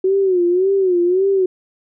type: tone with vibrato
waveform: sine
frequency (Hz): 370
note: F#4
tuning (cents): 0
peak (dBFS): -12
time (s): 0.04-1.46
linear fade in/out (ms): 5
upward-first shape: sine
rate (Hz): 1.8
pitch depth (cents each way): 110
effects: none